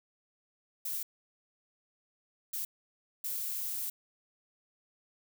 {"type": "noise bursts at uneven times", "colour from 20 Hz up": "violet", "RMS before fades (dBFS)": -36, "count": 3, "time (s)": [[0.85, 1.03], [2.53, 2.65], [3.24, 3.9]], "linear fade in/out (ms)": 5, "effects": []}